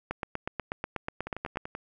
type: two click trains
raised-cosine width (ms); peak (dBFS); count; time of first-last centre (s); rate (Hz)
0.5; -21 / -16; 6 / 13; 1.27-1.751 / 0.11-1.572; 10.4 / 8.21
effects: none